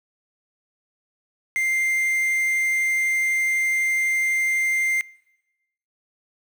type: tone with quantisation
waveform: triangle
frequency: 2096 Hz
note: C7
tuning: 2 cents sharp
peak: -18 dBFS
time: 1.56-5.01 s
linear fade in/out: 0 ms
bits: 6
effects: noise-tail reverb RT60 1.0 s tail -23 dB re dry